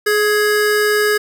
square tone pair together, 420.9 / 1661.2 Hz, G#4 / G#6, +23 / 0 cents, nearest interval 2 octaves, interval 2377 cents, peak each -15 / -18 dBFS, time 0.06-1.18 s, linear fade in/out 10 ms, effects none

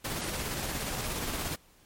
pink noise with tremolo, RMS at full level -33 dBFS, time 0.04-1.56 s, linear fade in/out 10 ms, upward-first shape square, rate 17 Hz, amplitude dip 25%, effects pink hiss -61 dBFS RMS until 1.85 s + MP3 64 kbps

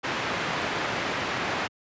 white low-pass noise, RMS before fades -29 dBFS, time 0.03-1.68 s, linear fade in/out 20 ms, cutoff 2000 Hz, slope 12 dB/octave, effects high-pass 100 Hz 12 dB/octave + resampled to 16000 Hz

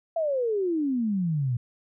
sine exponential sweep, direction down, 679 to 116.54 Hz, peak -23 dBFS, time 0.16-1.57 s, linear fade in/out 5 ms, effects none

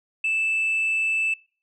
sine tone with amplitude modulation, 2637 Hz, E7, in tune, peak -18 dBFS, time 0.24-1.34 s, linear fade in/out 5 ms, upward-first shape sine, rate 212 Hz, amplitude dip 25%, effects noise-tail reverb RT60 0.4 s tail -25 dB re dry + tanh soft clip ceiling -18 dBFS

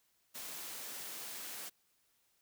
white high-pass noise, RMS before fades -45 dBFS, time 0.34-1.7 s, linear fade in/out 20 ms, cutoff 180 Hz, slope 12 dB/octave, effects white hiss -75 dBFS RMS until 2.41 s

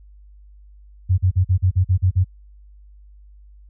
sine tone bursts, 92.5 Hz, F#2, in tune, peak -12 dBFS, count 9, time 1.09-2.245 s, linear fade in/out 20 ms, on 91 ms, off 42 ms, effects added 50 Hz sine -43 dBFS peak until 3.69 s

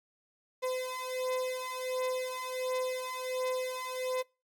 35% pulse beating tone pair, 510 / 511.4 Hz, C5 / C5, -44 / -40 cents, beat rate 1.4 Hz, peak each -34 / -34 dBFS, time 0.62-4.23 s, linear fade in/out 20 ms, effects noise-tail reverb RT60 0.3 s tail -26 dB re dry + AAC 64 kbps

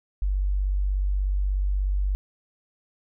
sine tone, 48.3 Hz, G1, 25 cents flat, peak -21 dBFS, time 0.22-2.15 s, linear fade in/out 0 ms, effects none

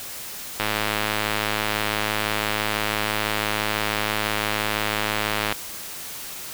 click train, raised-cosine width 0.3 ms, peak -6 dBFS, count 523, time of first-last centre 0.6-5.525 s, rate 106 Hz, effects white hiss -35 dBFS RMS until 6.53 s

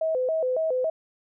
sine tone with vibrato, 571 Hz, D5, 49 cents flat, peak -22 dBFS, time 0.01-0.9 s, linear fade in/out 5 ms, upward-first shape square, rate 3.6 Hz, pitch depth 200 cents each way, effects none

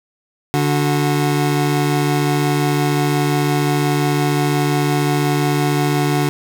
25% pulse tone pair together, 145.7 / 367.1 Hz, D3 / F#4, -13 / -14 cents, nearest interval octave + major third, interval 1599 cents, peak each -12 / -17 dBFS, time 0.54-6.29 s, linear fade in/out 0 ms, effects none

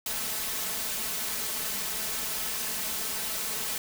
white noise with comb filter, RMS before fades -32 dBFS, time 0.06-3.78 s, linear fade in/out 2 ms, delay 4.6 ms, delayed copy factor +0.65, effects none

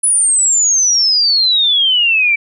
sine exponential sweep, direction down, 10110 to 2300 Hz, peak -9 dBFS, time 0.03-2.36 s, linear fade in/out 10 ms, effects none

